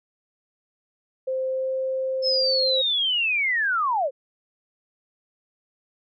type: tone with pitch glide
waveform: sine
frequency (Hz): 522 to 525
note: C5 to C5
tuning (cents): -4 to +6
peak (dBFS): -23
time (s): 1.27-2.82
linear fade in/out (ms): 10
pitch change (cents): +10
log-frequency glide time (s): 1.48-1.71
type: linear sweep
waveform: sine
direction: down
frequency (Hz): 5274 to 487.5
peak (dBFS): -20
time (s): 2.22-4.11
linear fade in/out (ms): 50
effects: none